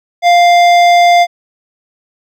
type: tone with hard clipping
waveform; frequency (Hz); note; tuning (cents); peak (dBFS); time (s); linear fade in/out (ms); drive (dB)
triangle; 698.5; F5; 0; -6; 0.22-1.27; 50; 17
effects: none